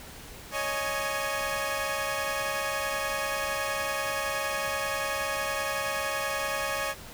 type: chord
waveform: 15% pulse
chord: C# suspended second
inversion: none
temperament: equal with one note detuned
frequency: 554.4 / 622.3 / 836.9 Hz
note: C#5 / D#5 / G#5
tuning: 0 / 0 / +13 cents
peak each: -25 / -27 / -29 dBFS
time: 0.51-6.95 s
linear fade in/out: 50 ms
effects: pink hiss -45 dBFS RMS until 7.13 s